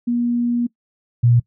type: tone pair in turn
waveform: sine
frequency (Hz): 239.4 / 119.7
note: A#3 / A#2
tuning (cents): +46 / +46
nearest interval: octave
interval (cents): 1200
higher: first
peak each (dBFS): -16 / -10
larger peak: second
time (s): 0.07-0.67 / 1.23-1.4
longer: first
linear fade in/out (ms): 10
effects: noise-tail reverb RT60 0.1 s tail -21 dB re dry